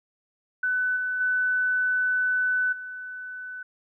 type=tone with level steps; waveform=sine; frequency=1500 Hz; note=F#6; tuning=23 cents sharp; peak=-22 / -25 / -21 / -34 dBFS; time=0.63-3.63 s; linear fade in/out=5 ms; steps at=0.96 / 1.2 / 2.72 s; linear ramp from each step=10 ms; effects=none